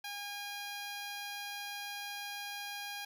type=tone; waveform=10% pulse; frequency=814 Hz; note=G#5; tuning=35 cents flat; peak=-32 dBFS; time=0.04-3.05 s; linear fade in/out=5 ms; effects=none